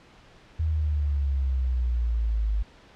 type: exponential sweep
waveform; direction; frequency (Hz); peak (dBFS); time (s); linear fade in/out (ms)
sine; down; 80.5 to 51.2; -22; 0.59-2.63; 10
effects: pink hiss -53 dBFS RMS until 2.95 s + low-pass 4000 Hz 12 dB/octave